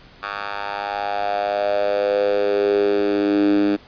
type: tone with high-pass filter sweep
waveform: 10% pulse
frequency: 101.7 Hz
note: G#2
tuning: 36 cents flat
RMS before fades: -20 dBFS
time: 0.22-3.77 s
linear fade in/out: 20 ms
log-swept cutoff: 1100 to 270 Hz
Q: 5.9
effects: pink hiss -47 dBFS RMS until 3.87 s + resampled to 11025 Hz